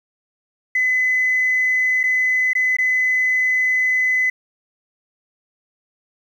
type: tone with dropouts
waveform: sine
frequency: 2018 Hz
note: B6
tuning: 37 cents sharp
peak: -14 dBFS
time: 0.75-4.3 s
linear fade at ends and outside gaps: 5 ms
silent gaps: 2.032-2.037 / 2.533-2.551 / 2.768-2.785 s
effects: tanh soft clip ceiling -10 dBFS + 8-bit